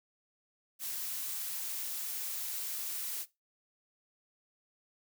blue noise, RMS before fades -38 dBFS, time 0.79-3.26 s, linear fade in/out 50 ms, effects noise-tail reverb RT60 0.2 s tail -17 dB re dry

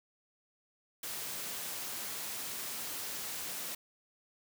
white high-pass noise, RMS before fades -40 dBFS, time 1.03-3.75 s, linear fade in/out 5 ms, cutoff 110 Hz, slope 12 dB/octave, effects none

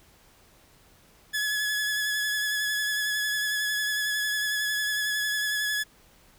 sawtooth tone with vibrato, 1700 Hz, G#6, 40 cents sharp, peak -22 dBFS, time 1.33-5.84 s, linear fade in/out 20 ms, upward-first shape sine, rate 11 Hz, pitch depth 22 cents each way, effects pink hiss -58 dBFS RMS until 6.38 s

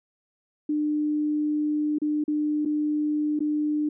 sine tone with dropouts, 300 Hz, D4, 37 cents sharp, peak -22 dBFS, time 0.69-3.89 s, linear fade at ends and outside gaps 5 ms, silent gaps 1.985-2.017 / 2.24-2.279 / 2.651-2.657 / 3.392-3.404 s, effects none

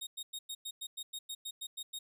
sawtooth tone bursts, 3729 Hz, A#7, in tune, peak -36 dBFS, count 13, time 0.01-1.99 s, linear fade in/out 10 ms, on 60 ms, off 100 ms, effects none

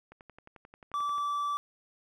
click train, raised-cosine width 0.5 ms, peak -35 dBFS, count 13, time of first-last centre 0.12-1.182 s, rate 11.3 Hz
triangle tone, 1160 Hz, D6, 22 cents flat, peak -27 dBFS, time 0.94-1.57 s, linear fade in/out 0 ms
effects none

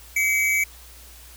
square tone pair together, 2093 / 2281 Hz, C7 / C#7, 0 / +49 cents, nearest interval minor second, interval 149 cents, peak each -27 / -20 dBFS, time 0.16-0.64 s, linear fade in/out 5 ms, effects added 60 Hz sine -46 dBFS peak until 1.36 s + white hiss -47 dBFS RMS until 1.36 s

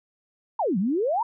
sine exponential two-way sweep, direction down then up, 979 to 173.1 to 979 Hz, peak -21 dBFS, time 0.59-1.23 s, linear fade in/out 5 ms, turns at 0.78 s, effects none

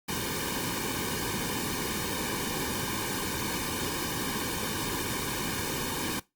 pink noise with comb filter, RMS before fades -32 dBFS, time 0.08-6.2 s, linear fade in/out 10 ms, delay 1.5 ms, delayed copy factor -0.9, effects noise-tail reverb RT60 0.2 s tail -19 dB re dry + Opus 48 kbps

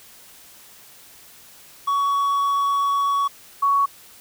triangle / sine tone pair in turn, 1123 / 1118 Hz, C#6 / C#6, +22 / +14 cents, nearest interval unison, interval 8 cents, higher first, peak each -16 / -15 dBFS, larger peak second, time 1.87-3.28 / 3.62-3.86 s, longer first, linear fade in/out 10 ms, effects white hiss -47 dBFS RMS until 4.2 s

